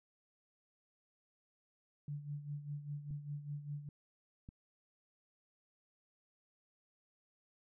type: tone with tremolo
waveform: sine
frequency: 145.7 Hz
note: D3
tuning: 13 cents flat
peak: -38 dBFS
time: 2.08-3.89 s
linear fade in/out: 2 ms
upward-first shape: sine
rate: 5 Hz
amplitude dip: 70%
type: clicks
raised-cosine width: 5 ms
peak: -38 dBFS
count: 2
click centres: 3.108 / 4.489 s
effects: none